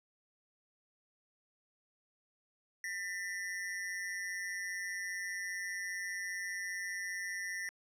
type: ring-modulated tone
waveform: square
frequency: 1890 Hz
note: A#6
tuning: 23 cents sharp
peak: -35 dBFS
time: 2.84-7.69 s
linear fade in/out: 0 ms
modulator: 92.5 Hz
effects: low-pass 11000 Hz 12 dB/octave